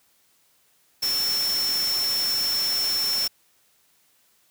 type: tone in noise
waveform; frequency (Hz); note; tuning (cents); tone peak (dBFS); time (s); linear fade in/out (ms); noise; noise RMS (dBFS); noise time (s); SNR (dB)
sine; 5400; E8; +41; -22; 1.02-3.28; 10; white; -31; 1.02-3.28; +6
effects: white hiss -63 dBFS RMS until 4.5 s + high-pass 60 Hz 12 dB/octave